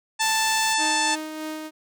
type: harmonic tone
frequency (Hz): 882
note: A5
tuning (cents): +4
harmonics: 1 / 2 / 3 / 4 / 5 / 6 / 7 / 8 / 9 / 10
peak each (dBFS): -24 / -27 / -29 / -30 / -31 / -32 / -32 / -33 / -34 / -34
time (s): 0.19-1.16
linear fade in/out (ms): 20
type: noise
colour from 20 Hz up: white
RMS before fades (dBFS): -36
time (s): 0.21-0.74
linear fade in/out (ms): 10
type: tone with tremolo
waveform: sawtooth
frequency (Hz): 311.1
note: D#4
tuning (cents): 0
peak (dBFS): -25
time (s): 0.77-1.71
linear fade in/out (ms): 50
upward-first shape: sine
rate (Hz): 3.2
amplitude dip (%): 35
effects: none